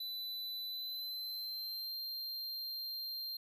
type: tone with pitch glide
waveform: square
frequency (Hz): 3996 to 4178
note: B7 to C8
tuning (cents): +20 to -3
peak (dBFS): -40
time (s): 0-3.37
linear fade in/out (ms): 5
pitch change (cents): +77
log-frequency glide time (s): 0.66-1.96
effects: none